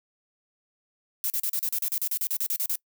violet noise bursts, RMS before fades -27 dBFS, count 16, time 1.24-2.755 s, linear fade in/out 0 ms, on 60 ms, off 37 ms, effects noise-tail reverb RT60 0.1 s tail -24 dB re dry

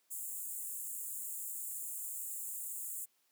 pink high-pass noise, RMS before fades -42 dBFS, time 0.1-3.06 s, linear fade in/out 20 ms, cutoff 7100 Hz, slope 96 dB/octave, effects white hiss -75 dBFS RMS until 3.31 s + high-pass 200 Hz 12 dB/octave

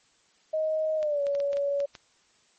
sine tone with pitch glide, 627 to 565.1 Hz, D#5 to C#5, +13 to +33 cents, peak -24 dBFS, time 0.53-1.86 s, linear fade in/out 10 ms, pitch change -180 cents, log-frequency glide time 0.97-1.22 s
clicks, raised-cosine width 0.2 ms, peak -25 dBFS, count 8, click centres 1.029 / 1.268 / 1.351 / 1.402 / 1.531 / 1.57 / 1.803 / 1.952 s
effects white hiss -64 dBFS RMS until 2.58 s + MP3 32 kbps

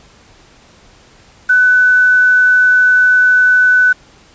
sine tone with quantisation, 1498 Hz, F#6, 21 cents sharp, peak -6 dBFS, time 1.49-3.93 s, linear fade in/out 10 ms, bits 5, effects pink hiss -45 dBFS RMS until 4.34 s + resampled to 16000 Hz

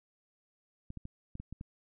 clicks, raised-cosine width 5 ms, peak -30 dBFS, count 7, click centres 0.904 / 0.973 / 1.054 / 1.354 / 1.4 / 1.526 / 1.611 s, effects none

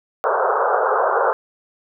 pink band-pass noise, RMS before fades -18 dBFS, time 0.24-1.33 s, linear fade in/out 0 ms, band 410 to 1500 Hz, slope 96 dB/octave, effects none

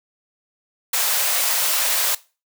white high-pass noise, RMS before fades -20 dBFS, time 0.93-2.15 s, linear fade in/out 5 ms, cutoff 490 Hz, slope 48 dB/octave, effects noise-tail reverb RT60 0.3 s tail -19 dB re dry

